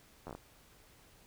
slowing click train, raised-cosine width 1 ms, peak -30 dBFS, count 6, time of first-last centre 0.27-0.35 s, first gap 11 ms, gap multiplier 1.19, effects pink hiss -62 dBFS RMS until 1.26 s

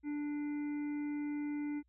harmonic tone with a mistuned harmonic, 293.7 Hz, D4, in tune, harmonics 1 / 3 / 5 / 7 / 8, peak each -35 / -55 / -59 / -54 / -62 dBFS, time 0.03-1.83 s, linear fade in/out 50 ms, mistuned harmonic 8, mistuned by +28 cents, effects added 60 Hz sine -70 dBFS peak until 1.88 s

